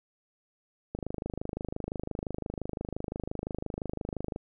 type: click train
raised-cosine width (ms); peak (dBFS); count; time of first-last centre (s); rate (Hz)
2; -20; 89; 0.95-4.361; 25.8
effects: none